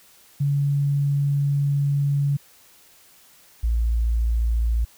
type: tone pair in turn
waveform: sine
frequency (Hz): 141.9 / 57.15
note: C#3 / A#1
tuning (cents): +41 / -34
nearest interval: octave + major third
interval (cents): 1575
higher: first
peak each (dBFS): -18 / -18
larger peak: neither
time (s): 0.4-2.37 / 3.63-4.85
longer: first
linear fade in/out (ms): 10
effects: white hiss -53 dBFS RMS until 4.97 s